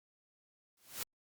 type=noise with exponential growth; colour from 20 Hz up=white; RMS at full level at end=-36 dBFS; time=0.77-1.03 s; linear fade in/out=2 ms; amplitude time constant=56 ms; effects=Opus 48 kbps